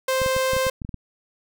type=tone; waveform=sawtooth; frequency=523.3 Hz; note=C5; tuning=in tune; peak=-16 dBFS; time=0.08-0.7 s; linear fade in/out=5 ms
type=clicks; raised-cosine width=5 ms; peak=-19 dBFS; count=10; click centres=0.217 / 0.262 / 0.365 / 0.534 / 0.566 / 0.667 / 0.818 / 0.849 / 0.892 / 0.943 s
effects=none